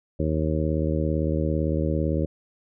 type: harmonic tone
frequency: 77.78 Hz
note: D#2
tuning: in tune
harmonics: 1 / 2 / 3 / 4 / 5 / 6 / 7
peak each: -26 / -27 / -31 / -29 / -33 / -33 / -31 dBFS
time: 0.19-2.26 s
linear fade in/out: 10 ms
effects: none